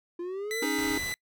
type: exponential sweep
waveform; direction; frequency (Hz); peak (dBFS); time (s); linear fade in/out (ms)
triangle; up; 341.7 to 475.6; -30; 0.19-0.65; 5
type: tone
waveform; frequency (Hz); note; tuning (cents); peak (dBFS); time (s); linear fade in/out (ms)
sawtooth; 2000; B6; +21; -28; 0.51-1.14; 0
type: chord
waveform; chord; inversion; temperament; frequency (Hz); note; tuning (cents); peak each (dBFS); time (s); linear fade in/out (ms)
square; C# suspended second; none; equal; 277.2 / 311.1 / 415.3; C#4 / D#4 / G#4; 0 / 0 / 0; -33 / -32 / -35; 0.62-0.98; 5
type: noise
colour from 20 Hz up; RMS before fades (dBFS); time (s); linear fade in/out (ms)
pink; -41; 0.78-1.13; 5
effects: noise-tail reverb RT60 0.1 s tail -26 dB re dry